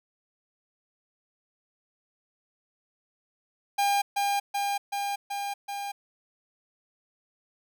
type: tone with echo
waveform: 45% pulse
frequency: 805 Hz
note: G5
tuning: 46 cents sharp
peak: -22 dBFS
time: 3.78-4.02 s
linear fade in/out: 10 ms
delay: 380 ms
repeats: 5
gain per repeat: -2 dB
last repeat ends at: 5.92 s
effects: none